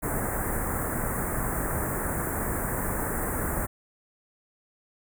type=band-stop noise; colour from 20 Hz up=pink; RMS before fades=-29 dBFS; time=0.02-3.67 s; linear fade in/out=20 ms; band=1900 to 8100 Hz; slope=48 dB/octave; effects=none